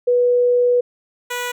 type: tone pair in turn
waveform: sine / 10% pulse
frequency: 489.6 / 489.6 Hz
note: B4 / B4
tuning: -15 / -15 cents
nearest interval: unison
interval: 0 cents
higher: neither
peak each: -12 / -14 dBFS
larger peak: first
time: 0.07-0.81 / 1.3-1.52 s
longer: first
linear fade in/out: 10 ms
effects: none